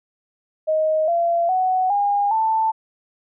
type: tone with pitch steps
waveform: sine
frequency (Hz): 626 / 682.7 / 744.4 / 811.8 / 885.3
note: D#5 / F5 / F#5 / G#5 / A5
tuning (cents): +10 / -40 / +10 / -40 / +10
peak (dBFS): -16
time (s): 0.67-2.72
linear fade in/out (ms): 20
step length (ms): 410
effects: none